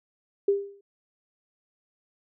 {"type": "tone with exponential decay", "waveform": "sine", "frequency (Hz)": 399.8, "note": "G4", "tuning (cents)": 34, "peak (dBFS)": -16, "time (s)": [0.48, 0.81], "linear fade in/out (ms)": 5, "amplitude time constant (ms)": 71, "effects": []}